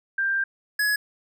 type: tone pair in turn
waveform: sine / square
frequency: 1584 / 1684.3 Hz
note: G6 / G#6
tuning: +18 / +24 cents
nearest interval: minor second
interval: 106 cents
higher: second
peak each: -21 / -21 dBFS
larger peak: neither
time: 0.18-0.44 / 0.79-0.96 s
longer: first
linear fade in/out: 5 ms
effects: none